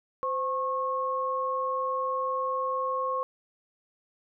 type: tone pair together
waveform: sine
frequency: 517.2 / 1089 Hz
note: C5 / C#6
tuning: -20 / -31 cents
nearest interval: octave + minor second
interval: 1289 cents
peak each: -31 / -28 dBFS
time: 0.23-3.23 s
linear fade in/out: 0 ms
effects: none